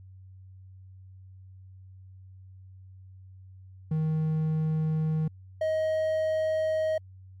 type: tone pair in turn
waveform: triangle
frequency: 157 / 630.2 Hz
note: D#3 / D#5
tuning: +16 / +22 cents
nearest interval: 2 octaves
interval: 2406 cents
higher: second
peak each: -22 dBFS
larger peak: neither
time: 3.91-5.28 / 5.61-6.98 s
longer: neither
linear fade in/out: 5 ms
effects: added 94 Hz sine -46 dBFS peak until 7.4 s + MP3 64 kbps